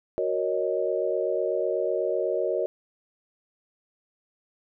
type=chord; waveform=sine; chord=D# minor seventh; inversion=first; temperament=equal; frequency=370 / 466.2 / 554.4 / 622.3 Hz; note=F#4 / A#4 / C#5 / D#5; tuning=0 / 0 / 0 / 0 cents; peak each=-29 dBFS; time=0.18-2.66 s; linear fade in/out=0 ms; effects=none